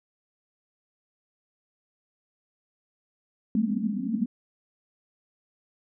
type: band-pass noise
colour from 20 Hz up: white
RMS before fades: -27 dBFS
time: 3.55-4.26 s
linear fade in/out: 2 ms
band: 190 to 260 Hz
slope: 96 dB/octave
effects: none